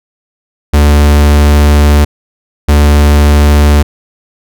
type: tone pair in turn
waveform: 45% pulse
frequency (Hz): 73.42 / 73.42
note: D2 / D2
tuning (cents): 0 / 0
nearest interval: unison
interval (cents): 0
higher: neither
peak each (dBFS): -3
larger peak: neither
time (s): 0.73-2.05 / 2.68-3.83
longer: first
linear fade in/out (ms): 10
effects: none